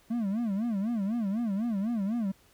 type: tone with vibrato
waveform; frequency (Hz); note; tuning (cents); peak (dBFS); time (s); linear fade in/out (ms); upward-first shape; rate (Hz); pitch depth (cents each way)
triangle; 215.1; A3; -39; -25; 0.1-2.32; 10; sine; 4; 200
effects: pink hiss -62 dBFS RMS until 2.53 s